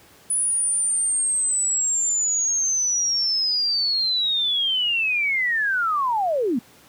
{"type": "linear sweep", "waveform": "sine", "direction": "down", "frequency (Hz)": [9956, 212.2], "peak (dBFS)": -19, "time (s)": [0.3, 6.59], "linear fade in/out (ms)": 5, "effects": ["pink hiss -51 dBFS RMS until 6.88 s", "high-pass 100 Hz 12 dB/octave"]}